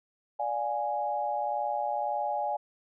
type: chord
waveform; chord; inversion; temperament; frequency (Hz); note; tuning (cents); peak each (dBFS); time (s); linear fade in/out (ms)
sine; D diminished; none; equal with one note detuned; 587.3 / 708.6 / 830.6; D5 / F5 / Ab5; 0 / +25 / 0; -34 / -34 / -30; 0.39-2.57; 10
effects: none